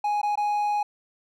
triangle tone with dropouts, 830.6 Hz, G#5, in tune, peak -20 dBFS, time 0.04-0.83 s, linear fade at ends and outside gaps 5 ms, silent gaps 0.216-0.23 / 0.356-0.374 s, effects none

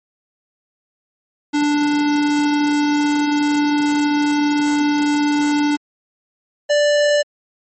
square tone pair in turn, 293.7 / 587.4 Hz, D4 / D5, 0 / 0 cents, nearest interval octave, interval 1200 cents, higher second, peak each -15 / -13 dBFS, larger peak second, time 1.53-5.77 / 6.69-7.23 s, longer first, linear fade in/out 20 ms, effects MP3 32 kbps

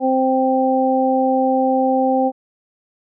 harmonic tone, 261.6 Hz, C4, in tune, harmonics 1 / 2 / 3, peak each -18 / -18 / -18 dBFS, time 0-2.32 s, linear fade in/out 50 ms, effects none

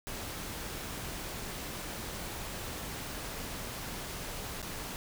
pink noise with dropouts, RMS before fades -40 dBFS, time 0.07-4.96 s, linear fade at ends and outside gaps 0 ms, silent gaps 4.618-4.627 s, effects none

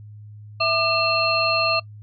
sine tone cluster, 657 / 1199 / 2692 / 4226 Hz, E5 / D6 / E7 / C8, -6 / +36 / +36 / +16 cents, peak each -23 dBFS, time 0.6-1.8 s, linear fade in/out 10 ms, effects noise-tail reverb RT60 0.1 s tail -25 dB re dry + added 105 Hz sine -38 dBFS peak until 2.02 s

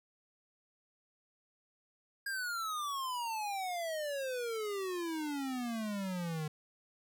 square exponential sweep, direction down, 1632 to 150.6 Hz, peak -36 dBFS, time 2.26-6.48 s, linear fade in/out 5 ms, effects none

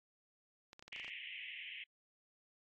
clicks, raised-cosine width 0.2 ms, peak -36 dBFS, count 9, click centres 0.731 / 0.794 / 0.825 / 0.88 / 0.929 / 0.962 / 0.998 / 1.046 / 1.08 s
white band-pass noise, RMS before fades -48 dBFS, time 0.92-1.84 s, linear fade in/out 5 ms, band 1900 to 3100 Hz, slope 96 dB/octave
effects AAC 32 kbps

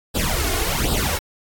pink noise with flanger, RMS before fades -21 dBFS, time 0.14-1.19 s, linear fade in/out 20 ms, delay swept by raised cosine 0.23 to 2.83 ms, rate 1.3 Hz, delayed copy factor +0.85, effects AAC 64 kbps

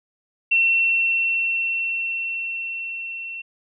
sine tone with level ramp, 2709 Hz, E7, 47 cents sharp, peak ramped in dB -14 to -30 dBFS, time 0.51-3.42 s, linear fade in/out 10 ms, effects none

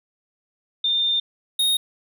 sine / square tone pair in turn, 3611 / 3721 Hz, A7 / A#7, +44 / -4 cents, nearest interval minor second, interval 52 cents, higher second, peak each -18 dBFS, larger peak neither, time 0.84-1.2 / 1.59-1.77 s, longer first, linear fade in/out 5 ms, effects none

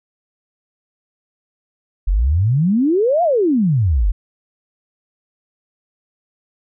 sine exponential two-way sweep, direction up then down, 41.2 to 724 to 41.2 Hz, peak -12 dBFS, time 2.07-4.12 s, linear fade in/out 10 ms, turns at 3.23 s, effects none

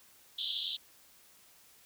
pink band-pass noise, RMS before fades -37 dBFS, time 0.38-0.77 s, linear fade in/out 10 ms, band 3100 to 4000 Hz, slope 96 dB/octave, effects white hiss -61 dBFS RMS until 1.85 s

